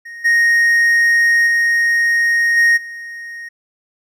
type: tone with level steps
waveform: triangle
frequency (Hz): 1864.7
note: A#6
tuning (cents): 0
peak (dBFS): -28 / -8 / -10 / -7 / -26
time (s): 0.05-3.49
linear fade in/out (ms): 10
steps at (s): 0.24 / 1.46 / 2.56 / 2.76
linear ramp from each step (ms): 20
effects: none